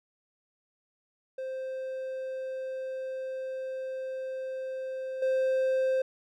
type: tone with level steps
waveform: triangle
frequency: 523.3 Hz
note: C5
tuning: in tune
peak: -31 / -22 dBFS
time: 1.38-6.02 s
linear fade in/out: 5 ms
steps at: 5.22 s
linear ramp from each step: 5 ms
effects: none